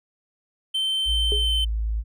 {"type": "tone with pitch glide", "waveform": "triangle", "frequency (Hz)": [3100, 3080], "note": ["G7", "G7"], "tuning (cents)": [-20, -31], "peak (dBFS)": -20, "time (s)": [0.74, 1.65], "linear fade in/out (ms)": 10, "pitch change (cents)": -11, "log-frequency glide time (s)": [1.33, 1.53]}
{"type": "tone", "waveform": "sine", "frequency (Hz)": 54.5, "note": "A1", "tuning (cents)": -16, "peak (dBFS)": -22, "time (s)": [1.05, 2.04], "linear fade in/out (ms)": 50}
{"type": "tone with exponential decay", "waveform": "sine", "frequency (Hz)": 415.3, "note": "G#4", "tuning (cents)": 0, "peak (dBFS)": -23, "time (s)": [1.32, 1.49], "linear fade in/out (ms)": 0, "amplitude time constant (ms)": 36}
{"effects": []}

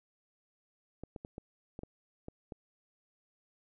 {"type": "clicks", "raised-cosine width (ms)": 2, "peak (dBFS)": -29, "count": 8, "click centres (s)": [1.036, 1.162, 1.249, 1.381, 1.791, 1.834, 2.284, 2.522], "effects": []}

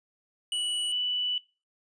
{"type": "tone pair in turn", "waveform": ["square", "sine"], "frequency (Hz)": [2946, 2968], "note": ["F#7", "F#7"], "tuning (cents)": [-8, 5], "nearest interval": "unison", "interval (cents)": 13, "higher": "second", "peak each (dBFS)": [-28, -26], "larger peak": "second", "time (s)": [[0.52, 0.92], [0.92, 1.38]], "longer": "second", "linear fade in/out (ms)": 2, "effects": ["noise-tail reverb RT60 0.3 s tail -21 dB re dry", "resampled to 22050 Hz"]}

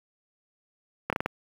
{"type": "slowing click train", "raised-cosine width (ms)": 0.5, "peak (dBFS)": -11, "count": 5, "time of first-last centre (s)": [1.1, 1.26], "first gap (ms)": 27, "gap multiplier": 1.27, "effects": ["high-pass 80 Hz 12 dB/octave", "7-bit"]}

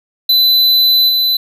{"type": "tone with level steps", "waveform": "square", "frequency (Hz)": 4010, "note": "B7", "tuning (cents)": 26, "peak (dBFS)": [-8, -11], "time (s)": [0.29, 1.37], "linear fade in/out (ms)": 5, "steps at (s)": 1.08, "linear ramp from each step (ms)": 20, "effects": []}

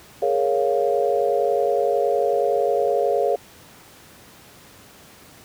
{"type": "chord", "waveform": "sine", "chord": "Bb minor seventh", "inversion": "third", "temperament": "equal", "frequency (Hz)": [415.3, 466.2, 554.4, 698.5], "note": ["Ab4", "Bb4", "Db5", "F5"], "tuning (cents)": [0, 0, 0, 0], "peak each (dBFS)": [-23, -23, -22, -24], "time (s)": [0.22, 3.36], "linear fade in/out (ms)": 5, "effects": ["pink hiss -47 dBFS RMS until 5.44 s", "high-pass 80 Hz 12 dB/octave"]}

